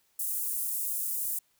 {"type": "high-pass noise", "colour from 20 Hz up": "pink", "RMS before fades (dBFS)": -32, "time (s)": [0.19, 1.39], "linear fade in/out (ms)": 5, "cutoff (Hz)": 9600, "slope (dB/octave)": 24, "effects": ["white hiss -70 dBFS RMS until 1.59 s"]}